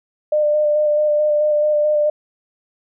sine tone with vibrato, 600 Hz, D5, 37 cents sharp, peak -13 dBFS, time 0.32-2.1 s, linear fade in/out 5 ms, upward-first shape square, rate 4.6 Hz, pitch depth 14 cents each way, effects none

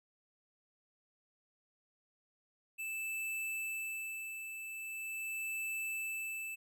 square tone with tremolo, 2637 Hz, E7, in tune, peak -37 dBFS, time 2.78-6.56 s, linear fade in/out 20 ms, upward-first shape sine, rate 0.42 Hz, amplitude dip 50%, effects none

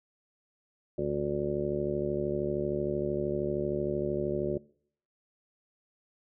harmonic tone, 73 Hz, D2, 10 cents flat, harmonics 1 / 2 / 3 / 4 / 5 / 6 / 7 / 8, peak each -43 / -37 / -38 / -43 / -31 / -38 / -43 / -35 dBFS, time 0.98-4.58 s, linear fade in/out 5 ms, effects noise-tail reverb RT60 0.6 s tail -23 dB re dry

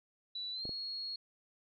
sine tone with pitch glide, 3951 to 4309 Hz, B7 to C#8, 0 to -50 cents, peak -38 dBFS, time 0.35-1.16 s, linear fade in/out 5 ms, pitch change +150 cents, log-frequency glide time 0.52-0.67 s
clicks, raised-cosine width 2 ms, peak -31 dBFS, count 2, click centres 0.654 / 0.693 s
effects none

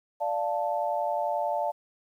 sine chord, D minor, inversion none, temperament equal, 587.3 / 698.5 / 880 Hz, D5 / F5 / A5, 0 / 0 / 0 cents, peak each -30 dBFS, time 0.2-1.72 s, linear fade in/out 20 ms, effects 10-bit

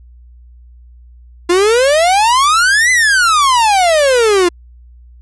45% pulse exponential two-way sweep, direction up then down, 340.7 to 2049 to 340.7 Hz, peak -8 dBFS, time 1.49-4.49 s, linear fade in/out 10 ms, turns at 2.91 s, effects added 60 Hz sine -37 dBFS peak until 5.21 s + resampled to 24000 Hz

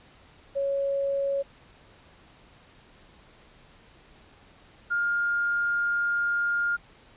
sine tone pair in turn, 554.4 / 1411.2 Hz, C#5 / F6, 0 / +18 cents, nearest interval octave + major third, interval 1618 cents, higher second, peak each -24 / -23 dBFS, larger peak second, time 0.55-1.43 / 4.9-6.77 s, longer second, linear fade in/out 20 ms, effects pink hiss -55 dBFS RMS until 7.16 s + resampled to 8000 Hz

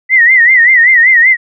sine tone with vibrato, 1964 Hz, B6, 10 cents flat, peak -3 dBFS, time 0.09-1.37 s, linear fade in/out 50 ms, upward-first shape sine, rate 5.2 Hz, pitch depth 120 cents each way, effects none

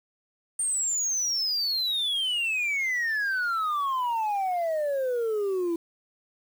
sine exponential sweep, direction down, 8870 to 329.6 Hz, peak -22 dBFS, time 0.59-5.76 s, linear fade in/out 5 ms, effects tanh soft clip ceiling -23 dBFS + 8-bit

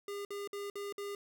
square tone bursts, 404.3 Hz, G#4, 46 cents flat, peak -39 dBFS, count 5, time 0.08-1.15 s, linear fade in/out 2 ms, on 170 ms, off 55 ms, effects none

